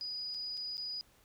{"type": "tone with dropouts", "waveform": "sine", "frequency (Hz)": 4936, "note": "D#8", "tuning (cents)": -15, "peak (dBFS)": -37, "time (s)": [0.01, 1.01], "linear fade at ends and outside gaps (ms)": 0, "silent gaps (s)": [[0.342, 0.346], [0.571, 0.575], [0.77, 0.779]], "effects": ["pink hiss -66 dBFS RMS until 1.24 s"]}